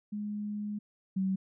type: tone pair in turn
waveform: sine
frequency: 208.3 / 190.65 Hz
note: G#3 / G3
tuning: +5 / -48 cents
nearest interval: major second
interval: 153 cents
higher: first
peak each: -33 / -27 dBFS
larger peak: second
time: 0.12-0.79 / 1.16-1.36 s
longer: first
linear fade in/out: 10 ms
effects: none